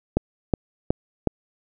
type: click train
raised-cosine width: 2 ms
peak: -5 dBFS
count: 4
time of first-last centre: 0.17-1.273 s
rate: 2.72 Hz
effects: none